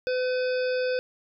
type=harmonic tone; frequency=506 Hz; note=B4; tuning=42 cents sharp; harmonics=1 / 3 / 5 / 7 / 9 / 10; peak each=-24 / -34 / -38 / -45 / -42 / -43 dBFS; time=0.07-0.99 s; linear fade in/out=0 ms; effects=none